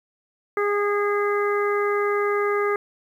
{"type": "harmonic tone", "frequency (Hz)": 410, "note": "G#4", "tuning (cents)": -22, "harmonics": [1, 2, 3, 4, 5], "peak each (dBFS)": [-21, -34, -26, -32, -31], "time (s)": [0.57, 2.76], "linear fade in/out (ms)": 2, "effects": ["9-bit"]}